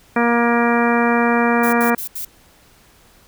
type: harmonic tone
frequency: 236.2 Hz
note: A#3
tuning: 23 cents sharp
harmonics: 1 / 2 / 3 / 4 / 5 / 6 / 7 / 8 / 10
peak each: -17 / -20 / -22 / -23 / -24 / -25 / -25 / -26 / -27 dBFS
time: 0.16-1.95 s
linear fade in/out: 5 ms
type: noise bursts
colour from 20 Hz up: violet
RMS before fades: -27 dBFS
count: 4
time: 1.63-2.25 s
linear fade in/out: 5 ms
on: 98 ms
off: 76 ms
effects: pink hiss -51 dBFS RMS until 3.27 s